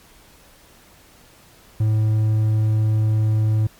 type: tone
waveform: triangle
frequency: 108.5 Hz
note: A2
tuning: 24 cents flat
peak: -13 dBFS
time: 1.8-3.67 s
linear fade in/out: 5 ms
effects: pink hiss -50 dBFS RMS until 3.79 s + MP3 96 kbps